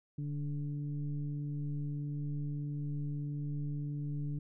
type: tone with frequency modulation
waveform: sine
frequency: 145.8 Hz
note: D3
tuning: 12 cents flat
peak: -34 dBFS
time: 0.18-4.39 s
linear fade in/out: 5 ms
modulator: 145 Hz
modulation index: 0.64
effects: none